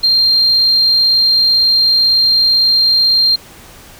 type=tone; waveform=sine; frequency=4186 Hz; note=C8; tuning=in tune; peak=-7 dBFS; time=0.03-3.36 s; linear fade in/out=10 ms; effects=tanh soft clip ceiling -3 dBFS + pink hiss -38 dBFS RMS until 3.99 s